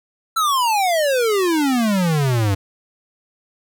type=exponential sweep; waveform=square; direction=down; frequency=1353 to 94.8 Hz; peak=-16 dBFS; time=0.36-2.55 s; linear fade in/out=10 ms; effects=none